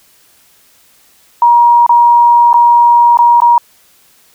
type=tone with dropouts; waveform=sine; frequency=950 Hz; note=A#5; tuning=33 cents sharp; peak=-3 dBFS; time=1.42-3.58 s; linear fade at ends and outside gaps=2 ms; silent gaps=1.864-1.893 / 2.531-2.541 / 3.172-3.189 / 3.403-3.419 s; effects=white hiss -48 dBFS RMS until 4.34 s